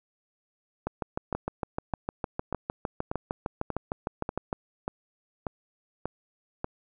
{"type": "two click trains", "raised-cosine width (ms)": 1, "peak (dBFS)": [-16, -15], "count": [10, 25], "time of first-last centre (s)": [[1.35, 6.644], [0.87, 4.529]], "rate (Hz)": [1.7, 6.56], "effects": []}